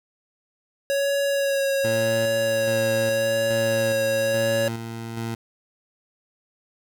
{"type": "tone with vibrato", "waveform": "square", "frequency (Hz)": 554.4, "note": "C#5", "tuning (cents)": 0, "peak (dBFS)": -21, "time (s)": [0.9, 4.68], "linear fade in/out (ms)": 0, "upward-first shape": "sine", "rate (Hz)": 0.88, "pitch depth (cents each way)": 19}
{"type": "tone with tremolo", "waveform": "20% pulse", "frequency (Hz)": 114.6, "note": "A#2", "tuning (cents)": -29, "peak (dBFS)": -22, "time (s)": [1.84, 5.35], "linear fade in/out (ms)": 5, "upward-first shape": "square", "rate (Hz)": 1.2, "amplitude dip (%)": 40}
{"effects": []}